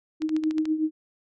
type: tone with tremolo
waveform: sine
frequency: 312.5 Hz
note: D#4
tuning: 8 cents sharp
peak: -19 dBFS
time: 0.2-0.91 s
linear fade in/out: 50 ms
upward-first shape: triangle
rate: 8.2 Hz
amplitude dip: 75%
type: click train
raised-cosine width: 0.2 ms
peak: -21 dBFS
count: 7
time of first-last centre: 0.22-0.655 s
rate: 13.8 Hz
effects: none